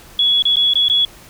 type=tone with dropouts; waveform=sine; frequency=3373 Hz; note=G#7; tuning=26 cents sharp; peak=-11 dBFS; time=0.19-1.05 s; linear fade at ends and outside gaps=2 ms; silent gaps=0.423-0.453 / 0.558-0.568 / 0.736-0.755 / 0.884-0.898 s; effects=pink hiss -42 dBFS RMS until 1.29 s